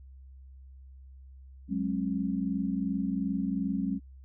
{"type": "chord", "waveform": "sine", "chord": "F# suspended second", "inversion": "none", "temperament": "equal with one note detuned", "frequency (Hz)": [185, 207.7, 270.4], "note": ["F#3", "G#3", "C#4"], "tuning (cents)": [0, 0, -43], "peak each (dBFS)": -32, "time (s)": [1.68, 4], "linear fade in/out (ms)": 50, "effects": ["added 66 Hz sine -47 dBFS peak until 4.24 s"]}